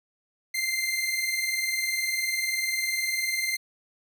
sawtooth tone pair together, 2073 / 2093 Hz, C7 / C7, -17 / 0 cents, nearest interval unison, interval 17 cents, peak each -27 / -24 dBFS, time 0.54-3.57 s, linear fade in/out 10 ms, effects none

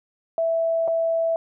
sine tone with dropouts, 659.3 Hz, E5, in tune, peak -19 dBFS, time 0.38-1.36 s, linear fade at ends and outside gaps 1 ms, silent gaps 0.877-0.881 s, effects none

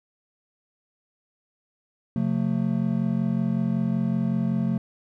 triangle tone cluster, 133.1 / 178.5 / 223.8 Hz, C3 / F3 / A3, +30 / +38 / +30 cents, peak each -26 / -24 / -23 dBFS, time 2.16-4.78 s, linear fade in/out 2 ms, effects none

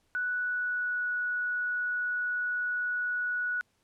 sine tone with pitch glide, 1480 to 1468.1 Hz, F#6 to F#6, 0 to -14 cents, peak -28 dBFS, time 0.15-3.61 s, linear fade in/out 0 ms, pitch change -14 cents, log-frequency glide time 0.25-1.09 s, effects pink hiss -72 dBFS RMS until 3.83 s + low-pass 11000 Hz 12 dB/octave

